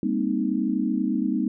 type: chord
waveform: sine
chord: C minor seventh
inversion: second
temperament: equal with one note detuned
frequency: 200.5 / 233.1 / 261.6 / 311.1 Hz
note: G3 / Bb3 / C4 / Eb4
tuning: +39 / 0 / 0 / 0 cents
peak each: -27 dBFS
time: 0.03-1.48 s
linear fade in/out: 2 ms
effects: none